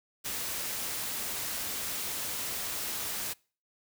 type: noise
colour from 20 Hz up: white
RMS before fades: -35 dBFS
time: 0.24-3.34 s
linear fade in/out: 20 ms
effects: noise-tail reverb RT60 0.4 s tail -25 dB re dry